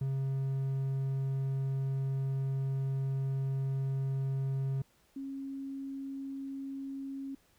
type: tone pair in turn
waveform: triangle / sine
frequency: 135 / 272.4 Hz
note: C#3 / C#4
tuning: -45 / -30 cents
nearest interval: octave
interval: 1215 cents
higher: second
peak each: -28 / -37 dBFS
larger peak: first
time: 0.01-4.82 / 5.16-7.35 s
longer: first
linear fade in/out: 5 ms
effects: pink hiss -68 dBFS RMS until 7.58 s